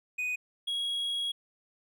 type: tone pair in turn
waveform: triangle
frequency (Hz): 2489 / 3312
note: D#7 / G#7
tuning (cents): 0 / -5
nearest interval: perfect fourth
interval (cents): 495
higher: second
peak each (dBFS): -28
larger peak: neither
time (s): 0.18-0.36 / 0.67-1.32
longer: second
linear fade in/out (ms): 10
effects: none